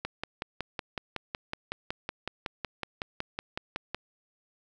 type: click train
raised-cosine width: 0.3 ms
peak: -16 dBFS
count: 22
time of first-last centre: 0.05-3.946 s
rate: 5.39 Hz
effects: none